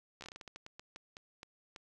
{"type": "slowing click train", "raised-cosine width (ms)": 0.2, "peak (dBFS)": -30, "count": 16, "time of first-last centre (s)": [0.21, 1.762], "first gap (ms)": 13, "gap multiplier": 1.26, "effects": []}